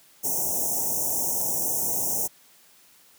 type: band-stop noise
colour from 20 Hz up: white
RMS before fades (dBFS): -26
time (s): 0.23-2.28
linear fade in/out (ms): 20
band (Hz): 930 to 5600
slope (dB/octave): 96
effects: white hiss -56 dBFS RMS until 3.18 s + high-pass 100 Hz 12 dB/octave